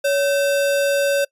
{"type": "tone with sample-and-hold", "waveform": "sine", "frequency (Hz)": 562, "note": "C#5", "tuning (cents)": 24, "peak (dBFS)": -15, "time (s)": [0.04, 1.25], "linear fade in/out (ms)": 10, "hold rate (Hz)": 2100, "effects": ["noise-tail reverb RT60 0.1 s tail -24 dB re dry", "resampled to 32000 Hz"]}